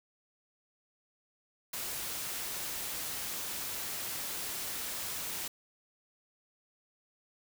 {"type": "noise", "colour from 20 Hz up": "white", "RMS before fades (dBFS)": -38, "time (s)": [1.73, 5.48], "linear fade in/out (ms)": 5, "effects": []}